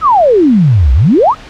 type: exponential two-way sweep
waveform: sine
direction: down then up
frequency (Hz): 1357 to 59.3 to 1357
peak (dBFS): -4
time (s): 0.01-1.35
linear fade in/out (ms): 50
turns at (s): 0.93
effects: pink hiss -32 dBFS RMS until 1.49 s + low-pass 4000 Hz 12 dB/octave